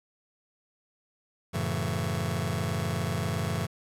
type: chord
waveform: sawtooth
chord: F# minor seventh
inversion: none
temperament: just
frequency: 92.5 / 111 / 138.75 / 166.5 Hz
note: F#2 / A2 / C#3 / E3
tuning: 0 / +16 / +2 / +18 cents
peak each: -29 dBFS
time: 1.53-3.67 s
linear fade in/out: 20 ms
effects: resampled to 32000 Hz + 9-bit